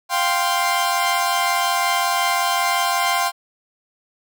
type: chord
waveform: sawtooth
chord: F suspended second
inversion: none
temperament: equal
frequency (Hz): 698.5 / 784 / 1046.5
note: F5 / G5 / C6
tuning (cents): 0 / 0 / 0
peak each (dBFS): -19 / -19 / -17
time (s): 0.09-3.32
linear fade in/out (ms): 50
effects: none